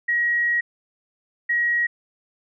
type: tone bursts at uneven times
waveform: sine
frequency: 1900 Hz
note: A#6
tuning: 33 cents sharp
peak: -18 dBFS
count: 2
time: 0.08-0.61 / 1.49-1.87 s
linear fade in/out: 10 ms
effects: none